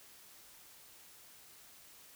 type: silence
effects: white hiss -58 dBFS RMS until 2.15 s